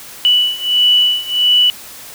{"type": "beating tone pair", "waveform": "sine", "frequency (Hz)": [2960, 2961.5], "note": ["F#7", "F#7"], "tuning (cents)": [0, 1], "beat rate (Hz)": 1.5, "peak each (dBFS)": [-14, -12], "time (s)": [0.25, 1.7], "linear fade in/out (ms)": 0, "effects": ["white hiss -34 dBFS RMS until 2.14 s"]}